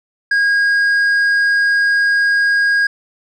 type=tone with tanh clipping; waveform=sine; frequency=1634 Hz; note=G#6; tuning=29 cents flat; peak=-12 dBFS; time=0.31-2.87 s; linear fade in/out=5 ms; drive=5 dB; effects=none